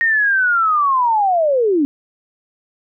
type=linear sweep; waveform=sine; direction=down; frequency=1864.7 to 270 Hz; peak=-12 dBFS; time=0.01-1.85 s; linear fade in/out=0 ms; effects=none